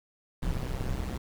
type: noise with amplitude modulation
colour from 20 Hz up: brown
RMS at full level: -28 dBFS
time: 0.42-1.18 s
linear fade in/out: 10 ms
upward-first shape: sine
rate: 129 Hz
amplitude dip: 80%
effects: none